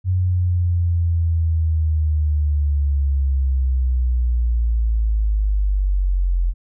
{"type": "linear sweep", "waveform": "sine", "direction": "down", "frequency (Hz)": [92.5, 42.93], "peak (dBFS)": -15, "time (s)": [0.04, 6.54], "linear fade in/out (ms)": 50, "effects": []}